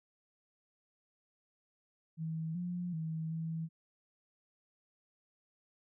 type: tone with pitch steps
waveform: sine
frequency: 160.9 / 176.9 / 160.2 / 162.4 Hz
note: E3 / F3 / E3 / E3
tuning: -42 / +23 / -49 / -26 cents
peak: -35 dBFS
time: 2.17-3.69 s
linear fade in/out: 50 ms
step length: 380 ms
effects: none